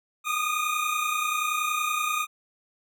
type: tone pair together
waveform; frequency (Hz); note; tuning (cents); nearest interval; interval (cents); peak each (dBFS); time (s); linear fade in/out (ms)
25% pulse; 1214 / 1244.5; D#6 / D#6; -43 / 0; unison; 43; -24 / -24; 0.24-2.27; 50
effects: none